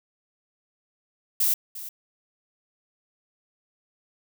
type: noise with echo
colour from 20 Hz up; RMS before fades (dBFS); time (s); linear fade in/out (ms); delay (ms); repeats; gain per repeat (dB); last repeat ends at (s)
violet; -22; 1.4-1.54; 5; 350; 1; -15; 1.89
effects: none